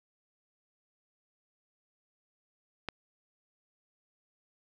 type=click; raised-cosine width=0.3 ms; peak=-18 dBFS; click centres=2.887 s; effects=none